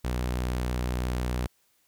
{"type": "tone with vibrato", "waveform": "sawtooth", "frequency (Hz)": 61.7, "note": "B1", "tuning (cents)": -1, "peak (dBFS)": -23, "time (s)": [0.04, 1.47], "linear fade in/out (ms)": 10, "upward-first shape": "triangle", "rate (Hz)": 6.2, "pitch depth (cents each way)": 10, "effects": ["white hiss -68 dBFS RMS until 1.87 s"]}